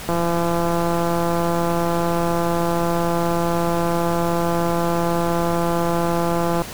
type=click train; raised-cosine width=1 ms; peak=-8 dBFS; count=1111; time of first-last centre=0.09-6.619 s; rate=170 Hz; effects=pink hiss -33 dBFS RMS until 6.73 s